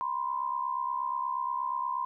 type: tone pair together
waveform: sine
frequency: 970 / 1038.4 Hz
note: B5 / C6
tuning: -31 / -13 cents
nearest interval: minor second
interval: 118 cents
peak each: -33 / -31 dBFS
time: 0.01-2.05 s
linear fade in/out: 0 ms
effects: none